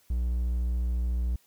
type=tone with vibrato; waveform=triangle; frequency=60.3 Hz; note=B1; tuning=41 cents flat; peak=-23 dBFS; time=0.1-1.36 s; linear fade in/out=5 ms; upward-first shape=triangle; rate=14 Hz; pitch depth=17 cents each way; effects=white hiss -64 dBFS RMS until 1.46 s